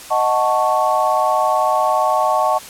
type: chord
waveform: sine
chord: D# half-diminished seventh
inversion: none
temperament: equal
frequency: 622.3 / 740 / 880 / 1108.7 Hz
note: D#5 / F#5 / A5 / C#6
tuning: 0 / 0 / 0 / 0 cents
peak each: -19 dBFS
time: 0.1-2.59 s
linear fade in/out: 20 ms
effects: white hiss -36 dBFS RMS until 2.69 s + low-pass 12000 Hz 12 dB/octave